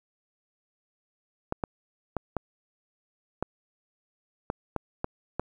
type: clicks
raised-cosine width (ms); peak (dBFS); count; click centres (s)
1; -14; 9; 1.524 / 1.638 / 2.167 / 2.367 / 3.426 / 4.501 / 4.763 / 5.044 / 5.396
effects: 9-bit